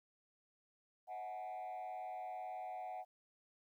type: tone with frequency modulation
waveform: sine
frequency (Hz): 740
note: F#5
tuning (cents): 0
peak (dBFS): -40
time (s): 1.07-3.05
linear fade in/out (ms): 50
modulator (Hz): 98.1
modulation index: 0.76
effects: tanh soft clip ceiling -42 dBFS + 13-bit